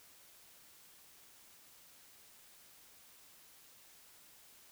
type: silence
effects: white hiss -61 dBFS RMS until 4.71 s